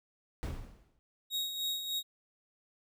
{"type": "noise with exponential decay", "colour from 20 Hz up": "brown", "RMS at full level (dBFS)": -33, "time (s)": [0.43, 0.99], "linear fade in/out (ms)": 0, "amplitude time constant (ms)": 120}
{"type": "tone with tremolo", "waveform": "40% pulse", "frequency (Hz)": 3774, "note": "A#7", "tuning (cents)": 21, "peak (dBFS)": -30, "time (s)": [1.3, 2.03], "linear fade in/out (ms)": 50, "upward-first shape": "sine", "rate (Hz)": 3.3, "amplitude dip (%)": 55}
{"effects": []}